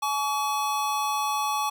square tone pair together, 850 / 1134.6 Hz, G#5 / C#6, +40 / +40 cents, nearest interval perfect fourth, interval 500 cents, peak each -28 dBFS, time 0.02-1.7 s, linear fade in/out 10 ms, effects none

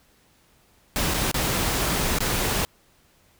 pink noise with dropouts, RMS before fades -24 dBFS, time 0.96-2.65 s, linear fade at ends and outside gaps 0 ms, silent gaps 1.139-1.143 / 1.314-1.343 / 2.186-2.205 s, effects pink hiss -60 dBFS RMS until 3.39 s

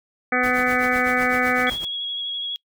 harmonic tone, 250.4 Hz, B3, 24 cents sharp, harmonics 1 / 2 / 3 / 5 / 6 / 7 / 8 / 9, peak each -26 / -26 / -26 / -26 / -26 / -26 / -26 / -26 dBFS, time 0.32-1.7 s, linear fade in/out 5 ms
pink noise with tremolo, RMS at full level -34 dBFS, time 0.43-1.85 s, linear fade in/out 5 ms, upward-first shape triangle, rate 7.9 Hz, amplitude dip 90%
sine tone with vibrato, 3322 Hz, G#7, in tune, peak -25 dBFS, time 1.67-2.56 s, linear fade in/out 0 ms, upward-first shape sine, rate 12 Hz, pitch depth 18 cents each way
effects noise-tail reverb RT60 0.1 s tail -24 dB re dry

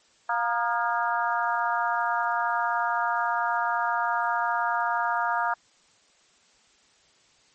harmonic tone with a mistuned harmonic, 234.8 Hz, A#3, 13 cents sharp, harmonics 3 / 4 / 5 / 6 / 7, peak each -29 / -27 / -30 / -30 / -33 dBFS, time 0.29-5.54 s, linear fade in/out 5 ms, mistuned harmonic 5, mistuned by +66 cents, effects white hiss -61 dBFS RMS until 7.54 s + MP3 32 kbps

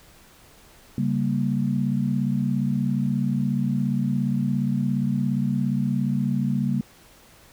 sine chord, G diminished, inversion second, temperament equal, 138.59 / 196 / 233.1 Hz, Db3 / G3 / Bb3, 0 / 0 / 0 cents, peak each -25 dBFS, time 0.98-6.81 s, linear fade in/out 2 ms, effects pink hiss -52 dBFS RMS until 7.52 s

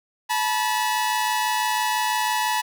sawtooth tone pair together, 866 / 972 Hz, A5 / B5, -28 / -28 cents, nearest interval major second, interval 200 cents, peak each -20 dBFS, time 0.29-2.62 s, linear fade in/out 20 ms, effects none

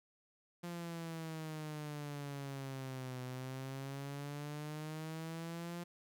sawtooth exponential two-way sweep, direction down then up, 174.3 to 126.3 to 174.3 Hz, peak -38 dBFS, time 0.63-5.84 s, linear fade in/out 10 ms, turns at 3.22 s, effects 12-bit

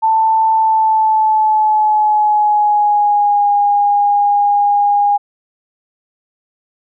sine tone with pitch glide, 886 to 817.2 Hz, A5 to G#5, +12 to -28 cents, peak -9 dBFS, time 0.02-5.18 s, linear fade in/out 20 ms, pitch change -140 cents, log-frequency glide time 0.53-3.49 s, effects none

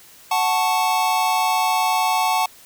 square chord, F# minor, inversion none, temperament equal, 740 / 880 / 1108.7 Hz, F#5 / A5 / C#6, 0 / 0 / 0 cents, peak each -22 / -21 / -25 dBFS, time 0.31-2.46 s, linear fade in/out 5 ms, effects white hiss -47 dBFS RMS until 2.65 s

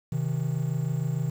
triangle tone pair together, 130.81 / 157.41 Hz, C3 / D#3, 0 / +20 cents, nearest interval minor third, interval 320 cents, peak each -26 dBFS, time 0.12-1.3 s, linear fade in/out 5 ms, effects 8-bit

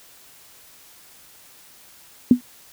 sine tone with exponential decay, 246.5 Hz, B3, 3 cents flat, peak -4 dBFS, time 2.31-2.41 s, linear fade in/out 2 ms, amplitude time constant 20 ms, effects white hiss -49 dBFS RMS until 2.72 s

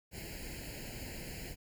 pink noise with comb filter, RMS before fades -44 dBFS, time 0.11-1.56 s, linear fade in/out 50 ms, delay 0.42 ms, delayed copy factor +1, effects none

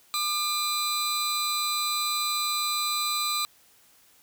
sawtooth tone pair together, 1200 / 4007 Hz, D6 / B7, +37 / +24 cents, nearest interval octave + major sixth, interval 2087 cents, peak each -25 dBFS, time 0.14-3.45 s, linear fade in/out 0 ms, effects white hiss -59 dBFS RMS until 4.22 s

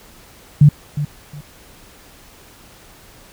sine tone with echo, 146.83 Hz, D3, in tune, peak -4 dBFS, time 0.61-0.69 s, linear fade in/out 5 ms, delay 360 ms, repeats 2, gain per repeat -13 dB, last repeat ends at 1.41 s, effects pink hiss -45 dBFS RMS until 3.32 s

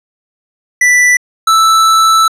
square tone pair in turn, 1975.5 / 1318.5 Hz, B6 / E6, 0 / 0 cents, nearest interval perfect fifth, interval 700 cents, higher first, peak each -6 dBFS, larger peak neither, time 0.81-1.17 / 1.47-2.28 s, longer second, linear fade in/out 5 ms, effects low-pass 10000 Hz 12 dB/octave

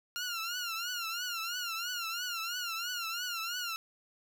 15% pulse tone with vibrato, 1396.9 Hz, F6, in tune, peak -28 dBFS, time 0.16-3.76 s, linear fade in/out 0 ms, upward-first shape triangle, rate 3 Hz, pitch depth 120 cents each way, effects none

